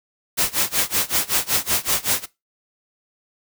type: noise with tremolo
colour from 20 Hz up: white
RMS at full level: -18 dBFS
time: 0.37-2.26 s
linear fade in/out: 20 ms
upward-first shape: sine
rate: 5.3 Hz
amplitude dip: 95%
effects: noise-tail reverb RT60 0.2 s tail -18 dB re dry